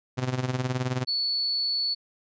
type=tone with tremolo; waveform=sawtooth; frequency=127.4 Hz; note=C3; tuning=46 cents flat; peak=-19 dBFS; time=0.17-1.05 s; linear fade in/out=20 ms; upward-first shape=sine; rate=19 Hz; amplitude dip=75%
type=tone; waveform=sine; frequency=4435 Hz; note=C#8; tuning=in tune; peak=-24 dBFS; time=1.07-1.95 s; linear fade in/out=20 ms
effects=resampled to 16000 Hz